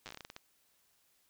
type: slowing click train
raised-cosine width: 0.2 ms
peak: -28 dBFS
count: 12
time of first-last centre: 0.06-0.364 s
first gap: 8 ms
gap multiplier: 1.23
effects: white hiss -72 dBFS RMS until 1.29 s